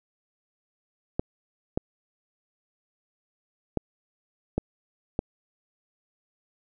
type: clicks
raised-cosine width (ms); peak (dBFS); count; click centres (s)
2; -11; 5; 1.195 / 1.775 / 3.773 / 4.58 / 5.191
effects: none